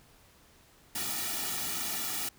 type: noise with comb filter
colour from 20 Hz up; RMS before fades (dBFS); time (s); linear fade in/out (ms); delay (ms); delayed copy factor
white; -34; 0.95-2.29; 5; 1.9; -0.9
effects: pink hiss -60 dBFS RMS until 2.38 s